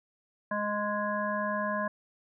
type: harmonic tone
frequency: 207.7 Hz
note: G#3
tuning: in tune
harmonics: 1 / 3 / 5 / 7 / 8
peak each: -35 / -33 / -33 / -45 / -35 dBFS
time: 0.51-1.88 s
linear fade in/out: 5 ms
effects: none